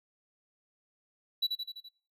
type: tone with echo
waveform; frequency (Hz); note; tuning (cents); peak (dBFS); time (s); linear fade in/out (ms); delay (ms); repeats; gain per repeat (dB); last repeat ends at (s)
triangle; 3938; B7; -6; -24; 1.42-1.47; 10; 84; 5; -4; 1.89
effects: noise-tail reverb RT60 0.5 s tail -24 dB re dry